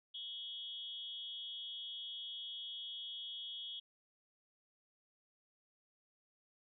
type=tone with amplitude modulation; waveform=sine; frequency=3300 Hz; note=G#7; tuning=12 cents flat; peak=-39 dBFS; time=0.14-3.8 s; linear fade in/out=10 ms; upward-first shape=sine; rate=300 Hz; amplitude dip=90%; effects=none